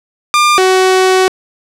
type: tone pair in turn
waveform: sawtooth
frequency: 1200 / 374.5 Hz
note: D6 / F#4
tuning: +37 / +21 cents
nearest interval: octave + minor sixth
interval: 2016 cents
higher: first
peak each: -3 dBFS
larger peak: neither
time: 0.34-0.58 / 0.58-1.28 s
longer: second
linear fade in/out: 0 ms
effects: low-pass 9000 Hz 12 dB/octave